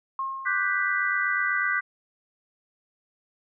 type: tone with exponential decay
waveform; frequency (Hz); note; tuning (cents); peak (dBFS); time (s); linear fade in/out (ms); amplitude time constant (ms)
sine; 1073; C6; +43; -25; 0.19-1.25; 2; 230
type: chord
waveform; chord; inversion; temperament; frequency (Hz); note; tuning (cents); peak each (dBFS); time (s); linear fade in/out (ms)
sine; G major seventh; second; equal; 1174.7 / 1480 / 1568 / 1975.5; D6 / F#6 / G6 / B6; 0 / 0 / 0 / 0; -30 / -28 / -28 / -27; 0.45-1.81; 20
effects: none